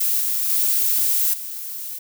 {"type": "noise with level steps", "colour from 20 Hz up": "violet", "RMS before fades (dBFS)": [-20, -22, -19, -31], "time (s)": [0, 1.99], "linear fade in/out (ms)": 10, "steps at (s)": [0.2, 0.49, 1.33], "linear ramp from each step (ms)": 10, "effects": []}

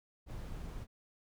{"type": "noise", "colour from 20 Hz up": "brown", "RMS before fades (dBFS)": -43, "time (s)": [0.26, 0.87], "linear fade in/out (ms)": 50, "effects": []}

